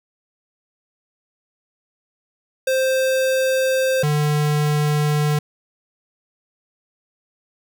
square tone pair in turn, 524 / 149.22 Hz, C5 / D3, +2 / +28 cents, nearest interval octave + minor seventh, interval 2174 cents, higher first, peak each -17 dBFS, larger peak neither, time 2.67-4.03 / 4.03-5.39 s, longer neither, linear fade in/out 5 ms, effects none

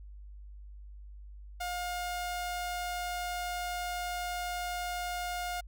sawtooth tone, 712 Hz, F5, 33 cents sharp, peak -30 dBFS, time 1.6-5.61 s, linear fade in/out 10 ms, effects added 50 Hz sine -45 dBFS peak until 5.67 s

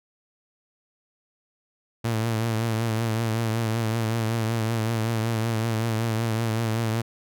sawtooth tone with vibrato, 113 Hz, A2, 47 cents sharp, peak -19 dBFS, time 2.04-7.02 s, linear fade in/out 10 ms, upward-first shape triangle, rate 5.3 Hz, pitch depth 66 cents each way, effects none

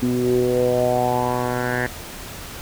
10% pulse tone with low-pass filter sweep, 123.8 Hz, B2, 5 cents sharp, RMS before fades -20 dBFS, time 0.02-1.87 s, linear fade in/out 10 ms, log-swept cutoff 270 to 1800 Hz, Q 5, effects pink hiss -35 dBFS RMS until 2.61 s

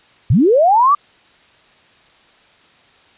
sine linear sweep, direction up, 87 to 1199 Hz, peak -8 dBFS, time 0.3-0.95 s, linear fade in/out 5 ms, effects white hiss -50 dBFS RMS until 3.17 s + resampled to 8000 Hz

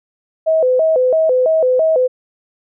sine tone with vibrato, 570 Hz, C#5, 48 cents sharp, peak -10 dBFS, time 0.46-2.08 s, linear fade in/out 20 ms, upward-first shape square, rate 3 Hz, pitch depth 200 cents each way, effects none

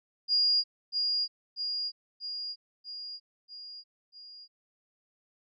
sine tone with echo, 4843 Hz, D#8, 48 cents flat, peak -22 dBFS, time 0.28-0.64 s, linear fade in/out 50 ms, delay 640 ms, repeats 6, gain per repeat -4 dB, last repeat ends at 4.48 s, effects none

